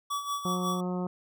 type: tone with tremolo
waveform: square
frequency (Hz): 1143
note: D6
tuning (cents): -47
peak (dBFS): -29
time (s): 0.1-0.81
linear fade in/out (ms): 10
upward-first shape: sine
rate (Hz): 5.5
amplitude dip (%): 65
type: harmonic tone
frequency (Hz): 180.6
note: F#3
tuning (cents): -42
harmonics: 1 / 2 / 3 / 4 / 5 / 6 / 7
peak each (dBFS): -30 / -36 / -40 / -42 / -44 / -46 / -47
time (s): 0.45-1.07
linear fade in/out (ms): 2
effects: none